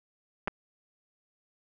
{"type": "clicks", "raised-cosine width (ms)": 0.5, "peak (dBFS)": -16, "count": 2, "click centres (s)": [0.475, 0.48], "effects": []}